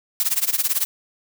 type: noise with tremolo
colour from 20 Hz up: blue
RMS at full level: -18 dBFS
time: 0.2-0.85 s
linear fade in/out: 0 ms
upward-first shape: sine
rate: 18 Hz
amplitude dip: 90%
effects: none